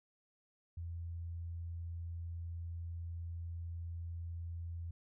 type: tone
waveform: sine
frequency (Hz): 84.6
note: E2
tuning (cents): +45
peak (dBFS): -40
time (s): 0.77-4.91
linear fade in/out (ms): 5
effects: none